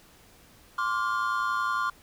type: tone cluster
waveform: triangle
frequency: 1048 / 1159 / 1412 Hz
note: C6 / D6 / F6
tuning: +2 / -23 / +19 cents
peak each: -28 dBFS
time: 0.78-1.9 s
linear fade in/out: 5 ms
effects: pink hiss -56 dBFS RMS until 2.02 s